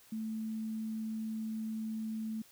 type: tone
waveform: sine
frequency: 220 Hz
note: A3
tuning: in tune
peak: -35 dBFS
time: 0.12-2.42 s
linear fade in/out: 5 ms
effects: white hiss -61 dBFS RMS until 2.51 s